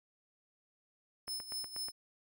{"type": "tone with tremolo", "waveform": "sawtooth", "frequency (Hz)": 5230, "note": "E8", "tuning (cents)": -15, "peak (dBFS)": -34, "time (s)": [1.27, 1.92], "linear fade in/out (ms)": 20, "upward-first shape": "sine", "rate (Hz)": 4.1, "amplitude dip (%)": 75}
{"type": "click train", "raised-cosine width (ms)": 0.5, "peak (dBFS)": -33, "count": 6, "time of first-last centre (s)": [1.28, 1.885], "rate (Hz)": 8.27}
{"effects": []}